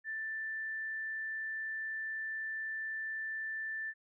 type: tone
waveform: sine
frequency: 1768 Hz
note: A6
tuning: 8 cents sharp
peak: -36 dBFS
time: 0.04-3.94 s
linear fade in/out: 50 ms
effects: none